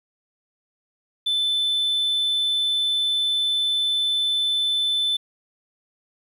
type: tone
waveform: sine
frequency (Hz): 3520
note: A7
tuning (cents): 0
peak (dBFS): -17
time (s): 1.26-5.17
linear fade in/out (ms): 10
effects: tanh soft clip ceiling -18 dBFS + 9-bit